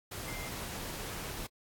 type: tone in noise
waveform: sine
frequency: 2093 Hz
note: C7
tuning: in tune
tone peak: -45 dBFS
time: 0.27-0.49 s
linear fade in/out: 10 ms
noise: pink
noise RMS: -41 dBFS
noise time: 0.11-1.47 s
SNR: -7 dB
effects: AAC 64 kbps